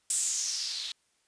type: noise with low-pass filter sweep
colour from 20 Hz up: violet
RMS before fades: -32 dBFS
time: 0.1-0.92 s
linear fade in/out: 2 ms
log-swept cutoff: 8500 to 3700 Hz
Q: 4.4
effects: white hiss -71 dBFS RMS until 1.27 s + resampled to 22050 Hz